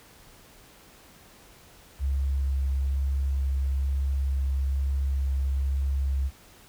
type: tone with vibrato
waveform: sine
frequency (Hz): 68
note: C#2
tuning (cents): -33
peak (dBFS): -23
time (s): 1.99-6.31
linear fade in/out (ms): 50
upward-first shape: sine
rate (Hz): 1.1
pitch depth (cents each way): 10
effects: pink hiss -53 dBFS RMS until 6.68 s